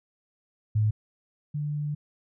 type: tone pair in turn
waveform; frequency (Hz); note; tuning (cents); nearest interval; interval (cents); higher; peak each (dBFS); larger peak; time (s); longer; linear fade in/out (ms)
sine; 107.2 / 147.94; A2 / D3; -45 / +13; tritone; 558; second; -20 / -27; first; 0.75-0.91 / 1.54-1.95; second; 10
effects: none